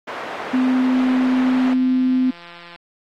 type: band-pass noise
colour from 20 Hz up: pink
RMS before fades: -30 dBFS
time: 0.07-1.74 s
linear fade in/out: 10 ms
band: 490 to 1800 Hz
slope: 12 dB/octave
type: tone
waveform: sine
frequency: 256.2 Hz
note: C4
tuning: 36 cents flat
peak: -14 dBFS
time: 0.53-2.31 s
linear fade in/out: 10 ms
type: click train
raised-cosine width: 0.3 ms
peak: -24 dBFS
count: 314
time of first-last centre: 0.94-2.76 s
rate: 172 Hz
effects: AAC 48 kbps

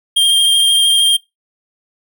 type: tone with vibrato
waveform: square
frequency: 3201 Hz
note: G7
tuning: 36 cents sharp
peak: -9 dBFS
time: 0.16-1.17 s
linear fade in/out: 10 ms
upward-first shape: triangle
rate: 13 Hz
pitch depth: 21 cents each way
effects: noise-tail reverb RT60 0.2 s tail -23 dB re dry

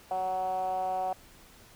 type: tone with band-pass filter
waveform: 10% pulse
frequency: 186.4 Hz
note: F#3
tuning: 13 cents sharp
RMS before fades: -31 dBFS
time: 0.11-1.13 s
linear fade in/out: 2 ms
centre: 700 Hz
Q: 10
effects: pink hiss -55 dBFS RMS until 1.75 s

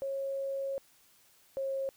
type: tone pair in turn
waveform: sine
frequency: 546 / 540.4 Hz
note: C#5 / C#5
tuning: -26 / -44 cents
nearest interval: unison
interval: 18 cents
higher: first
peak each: -32 / -31 dBFS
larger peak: second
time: 0.02-0.78 / 1.57-1.89 s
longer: first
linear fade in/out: 0 ms
effects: white hiss -64 dBFS RMS until 1.96 s

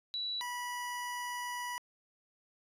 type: tone pair in turn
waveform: sine / 25% pulse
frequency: 3934 / 977.3 Hz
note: B7 / B5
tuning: -7 / -18 cents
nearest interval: 2 octaves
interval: 2411 cents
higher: first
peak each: -34 / -33 dBFS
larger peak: second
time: 0.14-0.41 / 0.41-1.78 s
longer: second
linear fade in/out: 0 ms
effects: resampled to 32000 Hz

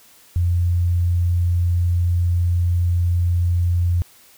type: tone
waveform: sine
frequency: 87.31 Hz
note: F2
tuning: in tune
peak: -15 dBFS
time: 0.36-4.02 s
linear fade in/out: 0 ms
effects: white hiss -50 dBFS RMS until 4.37 s

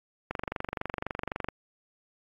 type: click train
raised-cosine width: 0.5 ms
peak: -16 dBFS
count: 29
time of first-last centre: 0.31-1.486 s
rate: 23.8 Hz
effects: AAC 32 kbps

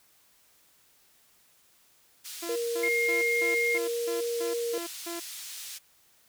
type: band-pass noise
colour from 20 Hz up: pink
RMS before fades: -41 dBFS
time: 2.24-5.79 s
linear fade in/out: 20 ms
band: 3700 to 16000 Hz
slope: 12 dB/octave
type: tone bursts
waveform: sawtooth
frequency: 340.3 Hz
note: F4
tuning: 45 cents flat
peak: -31 dBFS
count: 9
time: 2.42-5.2 s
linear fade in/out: 10 ms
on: 140 ms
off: 190 ms
type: tone with vibrato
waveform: sine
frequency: 470 Hz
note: A#4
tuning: 14 cents sharp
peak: -28 dBFS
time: 2.49-4.78 s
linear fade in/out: 2 ms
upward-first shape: triangle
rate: 3.5 Hz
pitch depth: 8 cents each way
type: tone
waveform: sine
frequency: 2132 Hz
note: C7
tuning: 32 cents sharp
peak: -25 dBFS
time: 2.83-3.78 s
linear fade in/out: 5 ms
effects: white hiss -63 dBFS RMS until 6.28 s

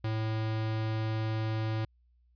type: tone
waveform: square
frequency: 110.1 Hz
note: A2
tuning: 2 cents sharp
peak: -30 dBFS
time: 0.04-1.85 s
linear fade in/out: 5 ms
effects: added 60 Hz sine -63 dBFS peak until 2.35 s + resampled to 11025 Hz

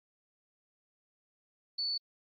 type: tone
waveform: sine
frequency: 4468 Hz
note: C#8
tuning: 13 cents sharp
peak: -31 dBFS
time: 1.78-1.98 s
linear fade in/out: 10 ms
effects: AAC 48 kbps

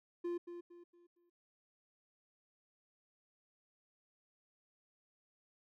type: tone with echo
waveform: triangle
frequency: 347.5 Hz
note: F4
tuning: 9 cents flat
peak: -34 dBFS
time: 0.24-0.38 s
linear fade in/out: 10 ms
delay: 230 ms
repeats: 4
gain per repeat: -9 dB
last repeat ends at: 1.3 s
effects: none

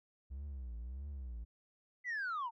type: tone with vibrato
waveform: triangle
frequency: 64.2 Hz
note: C2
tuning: 32 cents flat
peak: -39 dBFS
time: 0.3-1.45 s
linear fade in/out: 20 ms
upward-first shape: triangle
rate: 1.6 Hz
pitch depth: 240 cents each way
type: linear sweep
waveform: sine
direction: down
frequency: 2031 to 880 Hz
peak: -34 dBFS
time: 2.04-2.51 s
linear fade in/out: 50 ms
effects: tanh soft clip ceiling -34 dBFS

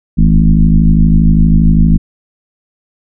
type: tone with frequency modulation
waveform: sine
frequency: 108.8 Hz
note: A2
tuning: 19 cents flat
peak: -4 dBFS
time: 0.17-1.98 s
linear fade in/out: 20 ms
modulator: 52.5 Hz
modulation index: 2.3
effects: none

